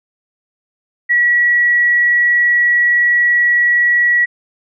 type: tone with frequency modulation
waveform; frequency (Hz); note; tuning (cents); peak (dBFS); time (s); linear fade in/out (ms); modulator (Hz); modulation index
sine; 1929; B6; -41; -9; 1.09-4.26; 20; 21.2; 0.22
effects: none